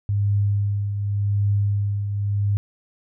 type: tone with tremolo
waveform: sine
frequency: 101.5 Hz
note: G#2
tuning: 39 cents flat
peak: -16 dBFS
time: 0.09-2.57 s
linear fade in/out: 0 ms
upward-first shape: triangle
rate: 0.88 Hz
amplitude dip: 55%
effects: none